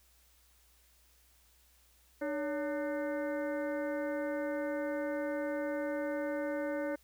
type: harmonic tone with a mistuned harmonic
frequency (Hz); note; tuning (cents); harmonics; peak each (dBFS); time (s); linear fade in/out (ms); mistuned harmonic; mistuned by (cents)
300; D4; +37; 1 / 2 / 3 / 4 / 5 / 6 / 7; -37 / -35 / -47 / -52 / -45 / -50 / -52; 2.21-6.96; 10; 2; -97
effects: added 60 Hz sine -67 dBFS peak until 7.03 s + white hiss -67 dBFS RMS until 7.03 s